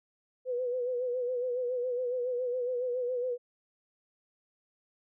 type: tone with vibrato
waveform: sine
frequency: 496.6 Hz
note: B4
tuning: 9 cents sharp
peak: -29 dBFS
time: 0.45-3.38 s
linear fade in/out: 50 ms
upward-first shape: sine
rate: 7.2 Hz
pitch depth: 56 cents each way
effects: none